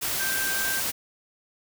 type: tone in noise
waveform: sine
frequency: 1570 Hz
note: G6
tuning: 2 cents sharp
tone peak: -28 dBFS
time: 0.19-0.81 s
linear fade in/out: 20 ms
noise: white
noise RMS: -28 dBFS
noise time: 0.01-0.92 s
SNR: -3 dB
effects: none